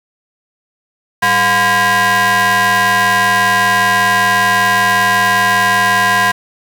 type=ring-modulated tone; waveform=30% pulse; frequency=302.8 Hz; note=D#4; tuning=47 cents flat; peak=-4 dBFS; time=1.22-6.32 s; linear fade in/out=10 ms; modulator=1320 Hz; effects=7-bit